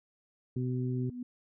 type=harmonic tone; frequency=126.2 Hz; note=B2; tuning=38 cents sharp; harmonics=1 / 2 / 3; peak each=-31 / -35 / -40 dBFS; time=0.56-1.1 s; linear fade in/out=5 ms
type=tone with exponential growth; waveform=sine; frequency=246.9 Hz; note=B3; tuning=in tune; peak=-34 dBFS; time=0.72-1.23 s; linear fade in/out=5 ms; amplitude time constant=110 ms
effects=none

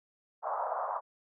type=band-pass noise; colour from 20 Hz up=pink; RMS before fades=-34 dBFS; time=0.42-1.01 s; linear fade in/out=50 ms; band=600 to 1200 Hz; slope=48 dB/octave; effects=none

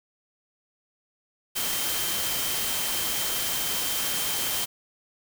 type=tone in noise; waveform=sine; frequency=3136 Hz; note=G7; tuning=in tune; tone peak=-35 dBFS; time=1.55-4.66 s; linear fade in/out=20 ms; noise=white; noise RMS=-28 dBFS; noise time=1.55-4.66 s; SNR=-10 dB; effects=none

